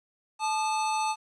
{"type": "tone pair together", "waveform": "square", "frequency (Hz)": [869.9, 1215], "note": ["A5", "D#6"], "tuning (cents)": [-20, -42], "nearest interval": "tritone", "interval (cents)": 578, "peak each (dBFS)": [-27, -35], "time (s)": [0.39, 1.16], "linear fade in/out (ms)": 50, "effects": ["resampled to 22050 Hz", "10-bit"]}